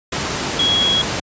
sine tone in noise, 3322 Hz, G#7, in tune, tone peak -14 dBFS, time 0.59-1.02 s, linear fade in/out 5 ms, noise pink, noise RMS -21 dBFS, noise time 0.12-1.2 s, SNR +4 dB, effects high-pass 100 Hz 12 dB/octave + resampled to 16000 Hz

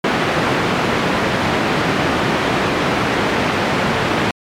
pink band-pass noise, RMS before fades -17 dBFS, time 0.04-4.31 s, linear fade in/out 2 ms, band 150 to 2600 Hz, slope 12 dB/octave, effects MP3 96 kbps

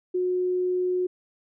sine tone, 363.7 Hz, F#4, 30 cents flat, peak -22 dBFS, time 0.14-1.07 s, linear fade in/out 10 ms, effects none

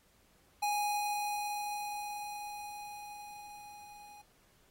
square tone with level ramp, 828 Hz, G#5, 5 cents flat, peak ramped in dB -30 to -52 dBFS, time 0.62-4.22 s, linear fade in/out 10 ms, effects pink hiss -68 dBFS RMS until 4.7 s + AAC 48 kbps

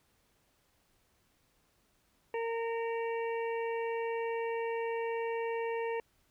harmonic tone, 459.6 Hz, A#4, 25 cents flat, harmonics 1 / 2 / 4 / 5 / 6, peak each -33 / -39 / -45 / -47 / -49 dBFS, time 2.34-6 s, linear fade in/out 2 ms, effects pink hiss -72 dBFS RMS until 6.3 s

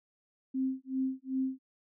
sine tone with tremolo, 263 Hz, C4, 9 cents sharp, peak -27 dBFS, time 0.54-1.59 s, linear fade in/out 10 ms, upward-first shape sine, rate 2.6 Hz, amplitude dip 100%, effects none

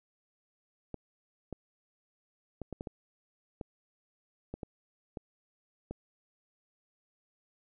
clicks, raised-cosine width 2 ms, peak -25 dBFS, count 11, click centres 0.943 / 1.527 / 2.617 / 2.727 / 2.809 / 2.872 / 3.612 / 4.54 / 4.632 / 5.172 / 5.91 s, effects none

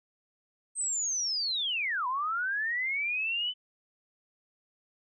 sine linear two-way sweep, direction down then up, 8372 to 973 to 3038 Hz, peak -28 dBFS, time 0.75-3.54 s, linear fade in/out 50 ms, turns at 2.07 s, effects none

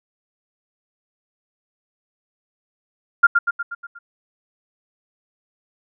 sine tone with echo, 1400 Hz, F6, 4 cents sharp, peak -6 dBFS, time 3.23-3.27 s, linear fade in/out 10 ms, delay 120 ms, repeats 6, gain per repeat -5 dB, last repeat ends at 3.99 s, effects none

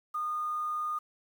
sine tone with quantisation, 1224 Hz, D#6, 29 cents flat, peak -30 dBFS, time 0.14-0.99 s, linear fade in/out 10 ms, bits 9, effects none

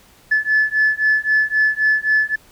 sine beating tone pair, 1729 / 1732.8 Hz, A6 / A6, -31 / -27 cents, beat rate 3.8 Hz, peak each -16 dBFS, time 0.31-2.36 s, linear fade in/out 10 ms, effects tanh soft clip ceiling -8 dBFS + pink hiss -50 dBFS RMS until 2.51 s

